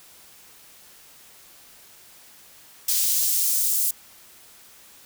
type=noise with high-pass filter sweep; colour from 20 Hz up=white; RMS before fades=-22 dBFS; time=2.88-3.91 s; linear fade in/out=5 ms; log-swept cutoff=4600 to 8100 Hz; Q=0.85; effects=white hiss -50 dBFS RMS until 5.05 s